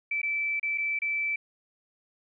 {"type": "tone with dropouts", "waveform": "sine", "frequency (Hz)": 2321, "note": "D7", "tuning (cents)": -21, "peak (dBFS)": -26, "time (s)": [0.11, 1.36], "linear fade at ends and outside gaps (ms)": 5, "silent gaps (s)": [[0.217, 0.23], [0.597, 0.629], [0.777, 0.781], [0.99, 1.018]], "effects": []}